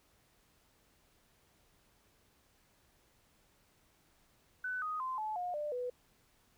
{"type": "tone with pitch steps", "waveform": "sine", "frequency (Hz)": [1500, 1246.9, 1036.4, 861.5, 716.1, 595.3, 494.8], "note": ["F#6", "D#6", "C6", "A5", "F5", "D5", "B4"], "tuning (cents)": [23, 3, -17, -37, 43, 23, 3], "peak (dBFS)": -35, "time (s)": [4.64, 5.9], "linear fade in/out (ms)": 5, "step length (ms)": 180, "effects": ["pink hiss -70 dBFS RMS until 6.57 s"]}